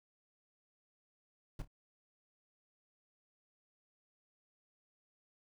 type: noise with echo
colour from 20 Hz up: brown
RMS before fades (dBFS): -40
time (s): 1.59-1.62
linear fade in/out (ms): 2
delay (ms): 28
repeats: 2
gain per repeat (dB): -13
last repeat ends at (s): 1.676
effects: none